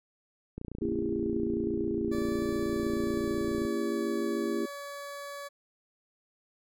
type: click train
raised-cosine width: 3 ms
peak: -25 dBFS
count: 91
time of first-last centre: 0.58-3.652 s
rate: 29.3 Hz
type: chord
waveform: sine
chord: A# diminished seventh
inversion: none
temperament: just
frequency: 233.1 / 279.7 / 335.6 / 402.8 Hz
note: A#3 / C#4 / E4 / G4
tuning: 0 / +16 / +31 / +47 cents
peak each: -34 / -38 / -32 / -33 dBFS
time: 0.81-4.66 s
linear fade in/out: 10 ms
type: tone with pitch glide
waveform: 20% pulse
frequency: 579 to 568.4 Hz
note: D5 to C#5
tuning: -25 to +43 cents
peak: -34 dBFS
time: 2.11-5.49 s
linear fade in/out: 20 ms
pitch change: -32 cents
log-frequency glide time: 2.42-4.24 s
effects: none